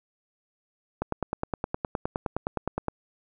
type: click train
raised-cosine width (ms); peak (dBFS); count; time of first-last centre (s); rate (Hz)
1; -13; 19; 1.02-2.883; 9.66
effects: none